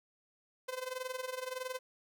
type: tone with amplitude modulation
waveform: sawtooth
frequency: 512 Hz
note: C5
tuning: 38 cents flat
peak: -31 dBFS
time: 0.68-1.79 s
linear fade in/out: 10 ms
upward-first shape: sine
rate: 21.6 Hz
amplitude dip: 80%
effects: none